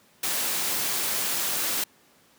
white noise, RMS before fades -27 dBFS, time 0.23-1.84 s, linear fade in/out 5 ms, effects pink hiss -59 dBFS RMS until 2.38 s + high-pass 150 Hz 12 dB/octave

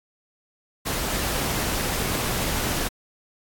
pink noise, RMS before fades -26 dBFS, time 0.85-2.89 s, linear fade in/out 20 ms, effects AAC 64 kbps

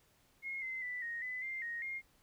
sine tone with pitch steps, 2155 / 2062 / 1982 / 1868 / 2007 / 2098 / 1870 / 2127 Hz, C#7 / C7 / B6 / A#6 / B6 / C7 / A#6 / C7, -49 / -26 / +6 / +3 / +27 / +4 / +5 / +28 cents, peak -38 dBFS, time 0.42-2.02 s, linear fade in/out 50 ms, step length 200 ms, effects pink hiss -70 dBFS RMS until 2.22 s

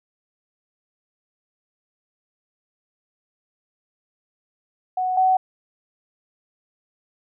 sine tone pair in turn, 740 / 749.9 Hz, F#5 / F#5, 0 / +23 cents, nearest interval unison, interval 23 cents, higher second, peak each -20 / -14 dBFS, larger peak second, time 4.97-5.17 / 5.17-5.37 s, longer neither, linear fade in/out 5 ms, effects none

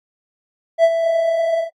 triangle tone with ADSR envelope, 662 Hz, E5, 7 cents sharp, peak -5 dBFS, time 0.78-1.7 s, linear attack 58 ms, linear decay 53 ms, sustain -9 dB, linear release 110 ms, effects AAC 32 kbps

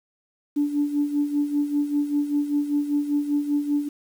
sine tone with tremolo, 290.8 Hz, D4, 17 cents flat, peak -17 dBFS, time 0.56-3.89 s, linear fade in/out 10 ms, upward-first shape sine, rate 5.1 Hz, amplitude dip 70%, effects tanh soft clip ceiling -13 dBFS + 8-bit

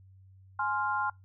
sine chord, F minor, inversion first, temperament just, 838.1 / 1047.7 / 1396.9 Hz, Ab5 / C6 / F6, +16 / +2 / 0 cents, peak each -32 dBFS, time 0.59-1.1 s, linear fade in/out 5 ms, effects noise-tail reverb RT60 0.2 s tail -25 dB re dry + added 95 Hz sine -53 dBFS peak until 1.24 s

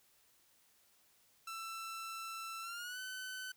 sawtooth tone with pitch glide, 1334 to 1514.8 Hz, E6 to F#6, +20 to +40 cents, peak -39 dBFS, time 1.47-3.52 s, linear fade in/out 5 ms, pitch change +220 cents, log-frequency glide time 2.61-3 s, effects white hiss -70 dBFS RMS until 3.56 s

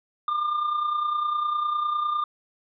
triangle tone with amplitude modulation, 1200 Hz, D6, 37 cents sharp, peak -19 dBFS, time 0.28-2.24 s, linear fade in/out 2 ms, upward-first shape sine, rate 29.9 Hz, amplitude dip 50%, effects resampled to 11025 Hz

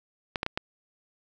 clicks, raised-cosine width 0.3 ms, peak -12 dBFS, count 4, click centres 0.358 / 0.431 / 0.464 / 0.575 s, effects none

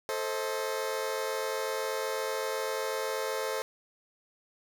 sawtooth chord, A diminished, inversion none, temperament just, 440 / 528 / 633.6 Hz, A4 / C5 / Eb5, 0 / +16 / +31 cents, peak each -30 / -30 / -35 dBFS, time 0.09-3.62 s, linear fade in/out 0 ms, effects none

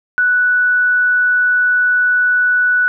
sine tone, 1480 Hz, F#6, in tune, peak -10 dBFS, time 0.18-2.88 s, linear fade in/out 0 ms, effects none

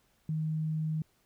sine tone, 156.7 Hz, D#3, 13 cents sharp, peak -29 dBFS, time 0.29-1.02 s, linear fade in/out 2 ms, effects pink hiss -70 dBFS RMS until 1.25 s

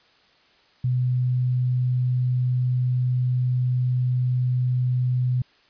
sine tone, 125.6 Hz, B2, 30 cents sharp, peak -19 dBFS, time 0.84-5.42 s, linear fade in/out 5 ms, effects white hiss -58 dBFS RMS until 5.69 s + resampled to 11025 Hz

